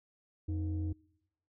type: tone pair together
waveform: sine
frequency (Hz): 87.31 / 312.4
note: F2 / D#4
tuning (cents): 0 / +7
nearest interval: octave + minor seventh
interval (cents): 2207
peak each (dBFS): -31 / -38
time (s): 0.48-0.93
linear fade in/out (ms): 10
effects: noise-tail reverb RT60 0.9 s tail -25 dB re dry + tanh soft clip ceiling -28 dBFS